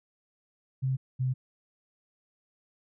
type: tone pair in turn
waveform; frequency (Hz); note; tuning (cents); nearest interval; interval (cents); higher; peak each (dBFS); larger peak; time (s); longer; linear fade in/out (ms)
sine; 131.7 / 128.77; C3 / C3; +12 / -27; unison; 39; first; -25; neither; 0.82-0.97 / 1.19-1.34; neither; 20
effects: none